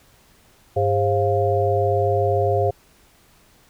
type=tone cluster; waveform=sine; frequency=99.4 / 405.6 / 533 / 698 Hz; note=G2 / G#4 / C5 / F5; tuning=+25 / -41 / +32 / -1 cents; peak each=-22 dBFS; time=0.76-2.71 s; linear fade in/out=10 ms; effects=pink hiss -55 dBFS RMS until 3.69 s